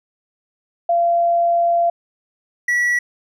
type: tone pair in turn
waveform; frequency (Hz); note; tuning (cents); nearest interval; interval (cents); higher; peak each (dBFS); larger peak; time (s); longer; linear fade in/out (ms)
sine / triangle; 686 / 1940.3; F5 / B6; -31 / -31; octave + tritone; 1800; second; -13; neither; 0.89-1.9 / 2.68-2.99; first; 5
effects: none